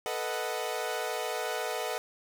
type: chord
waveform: sawtooth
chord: B dominant seventh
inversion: third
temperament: equal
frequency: 440 / 493.9 / 622.3 / 740 Hz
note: A4 / B4 / D#5 / F#5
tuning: 0 / 0 / 0 / 0 cents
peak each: -33 dBFS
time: 0.06-1.98 s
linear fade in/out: 0 ms
effects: none